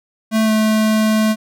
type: tone with pitch glide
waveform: square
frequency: 220 to 217.1 Hz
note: A3 to A3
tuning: 0 to -23 cents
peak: -13 dBFS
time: 0.31-1.36 s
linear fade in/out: 50 ms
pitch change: -23 cents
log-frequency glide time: 0.44-0.51 s
effects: none